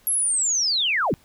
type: linear sweep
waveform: sine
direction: down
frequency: 11400 to 85.3 Hz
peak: -19 dBFS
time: 0.07-1.14 s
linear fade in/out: 0 ms
effects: pink hiss -57 dBFS RMS until 1.24 s